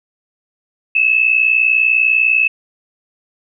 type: tone pair together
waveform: sine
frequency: 2577 / 2637 Hz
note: E7 / E7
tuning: -40 / 0 cents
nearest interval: unison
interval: 40 cents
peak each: -13 dBFS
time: 0.95-2.48 s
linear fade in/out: 5 ms
effects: none